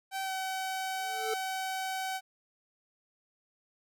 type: tone with pitch glide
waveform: sawtooth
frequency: 771 to 759.5 Hz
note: G5 to F#5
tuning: -29 to +45 cents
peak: -29 dBFS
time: 0.11-2.21 s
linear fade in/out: 50 ms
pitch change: -26 cents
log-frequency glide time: 0.23-0.31 s
type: tone with exponential growth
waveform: square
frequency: 440 Hz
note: A4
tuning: in tune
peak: -30 dBFS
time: 0.93-1.34 s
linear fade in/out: 5 ms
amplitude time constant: 89 ms
effects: none